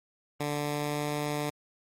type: tone with pitch glide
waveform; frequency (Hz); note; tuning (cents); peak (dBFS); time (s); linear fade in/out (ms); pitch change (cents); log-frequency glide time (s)
10% pulse; 146.83 to 147.94; D3 to D3; 0 to +13; -21; 0.4-1.5; 5; +13; 0.61-1.11
effects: MP3 64 kbps